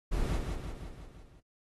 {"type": "noise with echo", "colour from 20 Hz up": "brown", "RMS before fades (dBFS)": -30, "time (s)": [0.11, 0.39], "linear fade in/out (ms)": 20, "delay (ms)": 170, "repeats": 6, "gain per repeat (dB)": -4, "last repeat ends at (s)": 1.41, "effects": ["AAC 32 kbps"]}